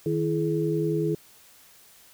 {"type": "tone cluster", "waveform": "sine", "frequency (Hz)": [156.3, 333.3, 423.9], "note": ["D#3", "E4", "G#4"], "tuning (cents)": [8, 19, 35], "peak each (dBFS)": -27, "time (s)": [0.06, 1.15], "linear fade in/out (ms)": 2, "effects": ["white hiss -54 dBFS RMS until 2.13 s"]}